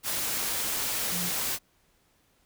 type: tone in noise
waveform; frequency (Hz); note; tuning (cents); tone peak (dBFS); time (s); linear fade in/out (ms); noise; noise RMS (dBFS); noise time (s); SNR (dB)
sine; 176.7; F3; +21; -34; 1.1-1.32; 50; white; -30; 0.03-1.59; -7
effects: pink hiss -67 dBFS RMS until 2.45 s